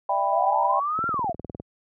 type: chord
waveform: sine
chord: E minor seventh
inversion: third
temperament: just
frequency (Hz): 593.3 / 659.3 / 791.1 / 988.9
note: D5 / E5 / G5 / B5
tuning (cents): +18 / 0 / +16 / +2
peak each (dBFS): -29 / -29 / -24 / -25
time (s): 0.09-0.8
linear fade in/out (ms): 5
type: linear two-way sweep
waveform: sine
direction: up then down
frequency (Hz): 622.3 to 1396.9 to 622.3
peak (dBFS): -23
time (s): 0.32-1.33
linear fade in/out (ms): 20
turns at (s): 1.08
type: click train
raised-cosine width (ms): 2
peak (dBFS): -20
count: 13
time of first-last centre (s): 0.99-1.599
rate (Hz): 19.7
effects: high-pass 80 Hz 12 dB/octave